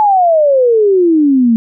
sine exponential sweep, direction down, 870 to 222 Hz, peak -6 dBFS, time 0-1.56 s, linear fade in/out 0 ms, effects none

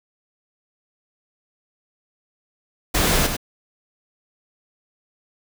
pink noise with echo, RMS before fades -19 dBFS, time 2.94-3.27 s, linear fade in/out 10 ms, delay 98 ms, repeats 1, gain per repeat -6 dB, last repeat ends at 3.368 s, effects none

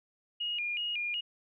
sine tone with vibrato, 2637 Hz, E7, in tune, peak -31 dBFS, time 0.4-1.21 s, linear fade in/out 10 ms, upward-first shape square, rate 2.7 Hz, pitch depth 150 cents each way, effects none

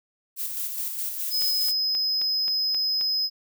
violet noise with tremolo, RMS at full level -29 dBFS, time 0.36-1.74 s, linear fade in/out 50 ms, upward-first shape square, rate 4.8 Hz, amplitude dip 35%
triangle tone, 5070 Hz, D#8, 32 cents sharp, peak -21 dBFS, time 1.3-3.3 s, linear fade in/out 50 ms
click train, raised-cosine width 0.2 ms, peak -22 dBFS, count 7, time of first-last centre 1.42-3.012 s, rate 3.77 Hz
effects none

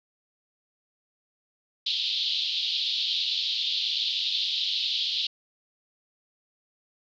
pink band-pass noise, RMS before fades -28 dBFS, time 1.86-5.27 s, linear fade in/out 5 ms, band 3200 to 4300 Hz, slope 48 dB/octave, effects none

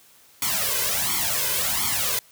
white noise with flanger, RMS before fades -24 dBFS, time 0.42-2.19 s, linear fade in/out 2 ms, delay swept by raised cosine 0.9 to 2 ms, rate 1.4 Hz, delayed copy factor +0.9, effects white hiss -54 dBFS RMS until 2.31 s + high-pass 60 Hz 12 dB/octave

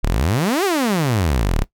sawtooth exponential two-way sweep, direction up then down, 30.87 to 415.3 to 30.87 Hz, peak -12 dBFS, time 0.03-1.64 s, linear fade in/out 0 ms, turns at 0.64 s, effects noise-tail reverb RT60 0.1 s tail -17 dB re dry

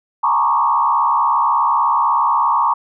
sine tone with frequency modulation, 1021 Hz, C6, 43 cents flat, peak -12 dBFS, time 0.23-2.74 s, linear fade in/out 10 ms, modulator 68.2 Hz, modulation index 2.2, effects none

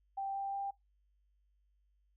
sine tone with pitch steps, 784 / 788.5 / 793.1 Hz, G5 / G5 / G5, 0 / +10 / +20 cents, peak -35 dBFS, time 0.17-0.71 s, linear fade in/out 10 ms, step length 180 ms, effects noise-tail reverb RT60 0.2 s tail -23 dB re dry + added 50 Hz sine -70 dBFS peak until 2.16 s

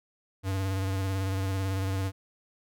square tone with vibrato, 96 Hz, G2, 36 cents flat, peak -28 dBFS, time 0.43-2.12 s, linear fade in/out 50 ms, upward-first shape square, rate 18 Hz, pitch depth 26 cents each way, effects none

